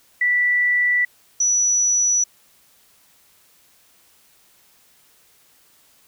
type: tone pair in turn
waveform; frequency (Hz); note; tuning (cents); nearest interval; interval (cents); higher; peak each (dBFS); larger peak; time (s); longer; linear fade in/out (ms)
sine; 1965 / 5905; B6 / F#8; -9 / -4; octave + perfect fifth; 1905; second; -15; neither; 0.21-1.05 / 1.4-2.24; neither; 5
effects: white hiss -56 dBFS RMS until 6.07 s